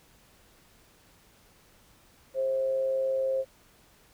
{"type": "tone with amplitude modulation", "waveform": "sine", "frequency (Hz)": 530, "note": "C5", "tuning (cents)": 22, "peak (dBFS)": -23, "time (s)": [2.34, 3.45], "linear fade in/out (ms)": 50, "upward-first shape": "sine", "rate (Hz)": 120, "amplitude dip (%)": 40, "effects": ["pink hiss -60 dBFS RMS until 4.13 s"]}